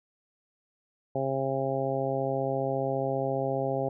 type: harmonic tone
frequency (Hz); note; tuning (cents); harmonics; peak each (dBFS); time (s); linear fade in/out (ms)
134.7; C#3; -49; 1 / 2 / 3 / 4 / 5 / 6; -34 / -36 / -33 / -31 / -33 / -36; 1.15-3.89; 5
effects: none